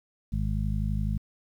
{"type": "harmonic tone", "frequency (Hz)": 51.91, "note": "G#1", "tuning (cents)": 0, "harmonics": [1, 2, 3, 4], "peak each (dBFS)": [-28, -31, -33, -34], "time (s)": [0.32, 1.18], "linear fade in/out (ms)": 10, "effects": ["10-bit"]}